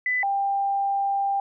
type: tone pair in turn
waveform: sine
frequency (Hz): 1999 / 793.3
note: B6 / G5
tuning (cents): +20 / +20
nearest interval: octave + major third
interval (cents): 1600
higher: first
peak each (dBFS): -21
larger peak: neither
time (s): 0.06-0.23 / 0.23-1.4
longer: second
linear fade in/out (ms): 2
effects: none